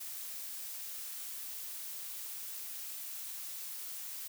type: noise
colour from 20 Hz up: blue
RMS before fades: -43 dBFS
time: 0-4.28 s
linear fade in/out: 10 ms
effects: none